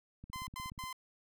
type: click train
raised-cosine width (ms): 5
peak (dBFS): -36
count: 11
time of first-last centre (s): 0.24-0.839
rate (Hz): 16.7
type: tone bursts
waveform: sawtooth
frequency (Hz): 1032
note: C6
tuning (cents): -24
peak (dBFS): -37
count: 3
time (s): 0.33-0.928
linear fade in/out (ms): 2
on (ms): 140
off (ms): 89
effects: none